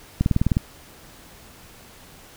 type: click train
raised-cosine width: 5 ms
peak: -6 dBFS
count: 8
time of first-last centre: 0.21-0.569 s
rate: 19.5 Hz
effects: pink hiss -47 dBFS RMS until 2.36 s